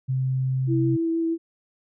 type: tone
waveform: sine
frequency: 130.81 Hz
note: C3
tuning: in tune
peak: -21 dBFS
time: 0.08-0.97 s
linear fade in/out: 20 ms
type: tone with vibrato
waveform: sine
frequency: 329.6 Hz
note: E4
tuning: in tune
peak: -21 dBFS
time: 0.67-1.38 s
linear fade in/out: 50 ms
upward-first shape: triangle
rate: 6.3 Hz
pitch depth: 12 cents each way
effects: none